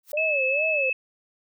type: noise with exponential growth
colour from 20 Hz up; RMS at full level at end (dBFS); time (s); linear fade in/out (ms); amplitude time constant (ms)
blue; -34; 0.03-0.12; 5; 18
type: tone with vibrato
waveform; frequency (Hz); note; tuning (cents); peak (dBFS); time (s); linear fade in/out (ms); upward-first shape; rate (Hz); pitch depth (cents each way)
sine; 576; D5; -34; -25; 0.13-0.9; 5; sine; 2.3; 180
type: tone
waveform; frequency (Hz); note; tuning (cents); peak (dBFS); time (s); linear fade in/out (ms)
sine; 2600; E7; -24; -22; 0.17-0.93; 5
effects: none